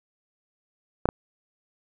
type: clicks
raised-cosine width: 1 ms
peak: -7 dBFS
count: 2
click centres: 1.056 / 1.089 s
effects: none